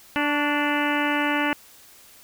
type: harmonic tone with a mistuned harmonic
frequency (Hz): 293.1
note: D4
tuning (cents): -3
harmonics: 1 / 2 / 3 / 4 / 5 / 6 / 7 / 8 / 9 / 10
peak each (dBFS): -25 / -31 / -28 / -32 / -29 / -30 / -31 / -35 / -32 / -35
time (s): 0.16-1.53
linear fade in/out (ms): 0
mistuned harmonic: 4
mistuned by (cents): -39
effects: white hiss -50 dBFS RMS until 2.23 s